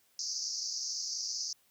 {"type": "band-pass noise", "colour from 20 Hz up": "pink", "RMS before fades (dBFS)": -37, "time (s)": [0.19, 1.53], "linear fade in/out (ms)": 2, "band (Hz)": [4700, 6400], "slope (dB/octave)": 96, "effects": ["white hiss -69 dBFS RMS until 1.7 s"]}